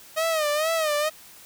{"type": "tone with vibrato", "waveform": "sawtooth", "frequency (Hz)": 622.3, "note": "D#5", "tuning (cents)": 0, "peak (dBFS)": -18, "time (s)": [0.16, 1.1], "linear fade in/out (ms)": 20, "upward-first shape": "sine", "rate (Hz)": 2.2, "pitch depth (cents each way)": 100, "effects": ["white hiss -48 dBFS RMS until 1.45 s"]}